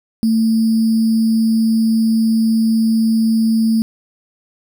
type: tone with sample-and-hold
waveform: sine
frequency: 223.7 Hz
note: A3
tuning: 29 cents sharp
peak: -11 dBFS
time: 0.23-3.82 s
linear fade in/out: 0 ms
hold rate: 4900 Hz
effects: none